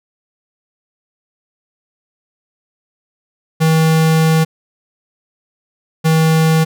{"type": "tone pair in turn", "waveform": "square", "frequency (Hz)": [160, 160], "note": ["D#3", "D#3"], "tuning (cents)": [49, 49], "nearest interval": "unison", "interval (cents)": 0, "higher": "neither", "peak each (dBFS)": -10, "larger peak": "neither", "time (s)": [[3.6, 4.45], [6.04, 6.65]], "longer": "first", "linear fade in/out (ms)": 20, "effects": []}